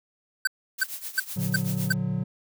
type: tone bursts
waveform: square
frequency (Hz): 1542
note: G6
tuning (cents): -29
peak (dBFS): -20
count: 5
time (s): 0.45-1.925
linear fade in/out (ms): 5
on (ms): 23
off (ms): 340
type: noise with tremolo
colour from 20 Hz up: blue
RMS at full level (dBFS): -33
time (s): 0.78-1.94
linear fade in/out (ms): 10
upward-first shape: triangle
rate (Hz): 7.9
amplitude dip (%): 85
type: chord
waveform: triangle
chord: Bb augmented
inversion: none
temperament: just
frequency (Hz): 116.54 / 145.68 / 182.1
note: Bb2 / D3 / F#3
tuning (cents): 0 / -14 / -27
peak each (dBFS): -29 / -28 / -26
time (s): 1.36-2.24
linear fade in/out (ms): 10
effects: none